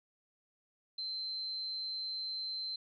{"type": "tone with amplitude modulation", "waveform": "sine", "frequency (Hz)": 4100, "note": "C8", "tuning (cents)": -36, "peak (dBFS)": -35, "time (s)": [0.98, 2.76], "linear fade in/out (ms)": 5, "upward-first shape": "sine", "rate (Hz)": 149, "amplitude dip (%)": 30, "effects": []}